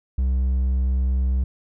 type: tone with hard clipping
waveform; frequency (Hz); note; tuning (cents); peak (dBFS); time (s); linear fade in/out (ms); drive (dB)
sine; 64.6; C2; -21; -19; 0.18-1.44; 5; 3
effects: none